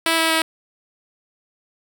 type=tone with pitch steps; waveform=5% pulse; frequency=327.8 / 325 / 322.2 Hz; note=E4 / E4 / E4; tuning=-10 / -24 / -39 cents; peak=-5 dBFS; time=0.06-0.42 s; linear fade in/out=2 ms; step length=120 ms; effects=none